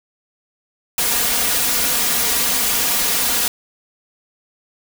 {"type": "noise with comb filter", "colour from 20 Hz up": "white", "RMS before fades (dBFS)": -18, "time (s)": [0.98, 3.48], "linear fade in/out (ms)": 2, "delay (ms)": 4.2, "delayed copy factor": 0.7, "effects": []}